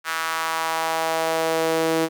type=tone with high-pass filter sweep; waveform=sawtooth; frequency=162.2 Hz; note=E3; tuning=28 cents flat; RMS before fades=-23 dBFS; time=0.04-2.09 s; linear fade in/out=50 ms; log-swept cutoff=1400 to 370 Hz; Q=2.2; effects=none